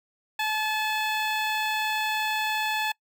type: tone with notch filter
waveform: 15% pulse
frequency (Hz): 863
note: A5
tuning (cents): -34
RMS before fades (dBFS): -27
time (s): 0.39-2.92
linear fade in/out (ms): 5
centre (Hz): 9600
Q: 1.3
effects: noise-tail reverb RT60 0.1 s tail -25 dB re dry